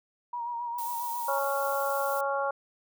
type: tone with vibrato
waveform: sine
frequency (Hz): 950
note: A#5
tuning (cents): +33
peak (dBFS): -31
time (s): 0.33-1.39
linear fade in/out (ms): 5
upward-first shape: sine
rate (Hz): 7.4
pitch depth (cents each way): 37
type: noise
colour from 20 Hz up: violet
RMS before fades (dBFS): -39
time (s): 0.78-2.21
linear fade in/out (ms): 5
type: harmonic tone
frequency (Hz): 277.2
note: C#4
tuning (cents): 0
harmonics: 2 / 3 / 4 / 5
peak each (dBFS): -30 / -32 / -33 / -34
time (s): 1.28-2.51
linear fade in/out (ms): 5
effects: none